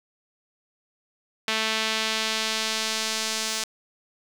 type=tone with band-pass filter sweep; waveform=sawtooth; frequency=220 Hz; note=A3; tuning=in tune; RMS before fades=-27 dBFS; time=1.48-3.64 s; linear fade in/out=2 ms; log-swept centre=3100 to 6000 Hz; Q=1.1; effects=8-bit